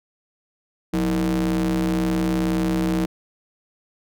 square ring-modulated tone, 70.5 Hz, C#2, 30 cents sharp, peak -17 dBFS, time 0.93-3.06 s, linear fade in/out 10 ms, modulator 251 Hz, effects none

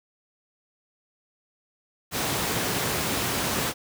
pink high-pass noise, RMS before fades -27 dBFS, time 2.11-3.74 s, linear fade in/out 50 ms, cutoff 110 Hz, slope 12 dB/octave, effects none

